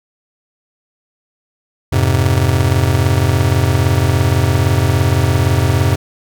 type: chord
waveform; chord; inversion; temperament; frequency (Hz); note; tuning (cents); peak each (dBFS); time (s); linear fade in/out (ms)
square; F minor; none; just; 87.31 / 104.77 / 130.96; F2 / Ab2 / C3; 0 / +16 / +2; -16; 1.92-5.96; 10
effects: none